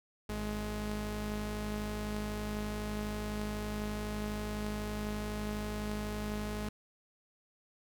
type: tone pair together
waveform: sawtooth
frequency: 52 / 210.4 Hz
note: G#1 / G#3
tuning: +3 / +23 cents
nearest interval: 2 octaves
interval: 2420 cents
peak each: -35 / -33 dBFS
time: 0.29-6.69 s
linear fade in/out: 5 ms
effects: none

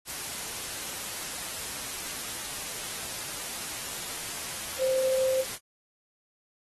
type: tone in noise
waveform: sine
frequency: 523.3 Hz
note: C5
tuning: in tune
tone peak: -23 dBFS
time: 4.78-5.45 s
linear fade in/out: 50 ms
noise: white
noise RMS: -36 dBFS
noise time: 0.05-5.59 s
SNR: +10 dB
effects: AAC 32 kbps

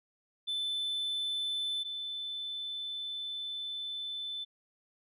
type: tone pair in turn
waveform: sine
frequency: 3520 / 3520 Hz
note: A7 / A7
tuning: 0 / 0 cents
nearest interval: unison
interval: 0 cents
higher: neither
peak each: -29 / -35 dBFS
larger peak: first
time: 0.47-1.84 / 1.84-4.45 s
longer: second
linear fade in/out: 20 ms
effects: tanh soft clip ceiling -30 dBFS

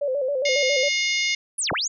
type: tone with vibrato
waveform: sine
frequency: 544 Hz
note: C#5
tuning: 33 cents flat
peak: -21 dBFS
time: 0.01-0.89 s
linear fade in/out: 10 ms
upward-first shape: square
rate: 7.3 Hz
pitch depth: 91 cents each way
type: harmonic tone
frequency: 715 Hz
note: F5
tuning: 41 cents sharp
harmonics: 3 / 4 / 5 / 6 / 7 / 8 / 9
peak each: -23 / -30 / -29 / -34 / -29 / -35 / -32 dBFS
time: 0.45-1.35 s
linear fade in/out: 5 ms
type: linear two-way sweep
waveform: sine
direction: down then up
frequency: 10548 to 37.7 to 7220 Hz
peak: -22 dBFS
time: 1.58-1.88 s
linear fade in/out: 10 ms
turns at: 1.72 s
effects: none

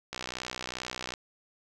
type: click train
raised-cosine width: 0.2 ms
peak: -17 dBFS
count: 64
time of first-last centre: 0.13-1.138 s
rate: 62.5 Hz
effects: none

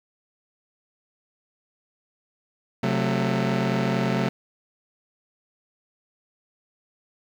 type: chord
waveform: sawtooth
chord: F# diminished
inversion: second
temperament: just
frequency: 133.2 / 185 / 222 Hz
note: C3 / F#3 / A3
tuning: +31 / 0 / +16 cents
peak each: -22 dBFS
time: 2.83-4.29 s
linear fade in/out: 5 ms
effects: low-pass 4000 Hz 12 dB/octave + 9-bit

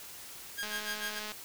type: tone with tremolo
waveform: sawtooth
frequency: 1624 Hz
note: G#6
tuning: 39 cents flat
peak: -30 dBFS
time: 0.57-1.2 s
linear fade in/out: 20 ms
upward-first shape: sine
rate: 6.7 Hz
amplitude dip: 95%
type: click train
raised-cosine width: 0.2 ms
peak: -23 dBFS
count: 147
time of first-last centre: 0.63-1.319 s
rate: 212 Hz
effects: white hiss -47 dBFS RMS until 1.44 s

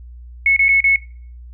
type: tone with dropouts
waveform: sine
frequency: 2197 Hz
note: C#7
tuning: 16 cents flat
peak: -10 dBFS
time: 0.46-0.96 s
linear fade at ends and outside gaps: 2 ms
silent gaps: 0.564-0.592 / 0.684-0.689 / 0.805-0.841 s
effects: noise-tail reverb RT60 0.5 s tail -22 dB re dry + added 60 Hz sine -34 dBFS peak until 1.53 s

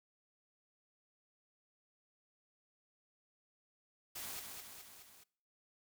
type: noise with echo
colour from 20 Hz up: white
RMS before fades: -45 dBFS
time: 4.15-4.4 s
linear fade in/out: 10 ms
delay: 210 ms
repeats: 4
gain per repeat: -4 dB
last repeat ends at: 5.24 s
effects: noise-tail reverb RT60 0.6 s tail -24 dB re dry

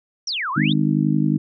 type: exponential two-way sweep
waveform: sine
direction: down then up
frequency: 5920 to 970 to 3860 Hz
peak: -22 dBFS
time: 0.27-0.73 s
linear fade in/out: 5 ms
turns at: 0.51 s
type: harmonic tone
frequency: 51.2 Hz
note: G#1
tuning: 24 cents flat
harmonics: 3 / 4 / 5 / 6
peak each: -20 / -21 / -22 / -23 dBFS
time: 0.56-1.38 s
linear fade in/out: 10 ms
effects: none

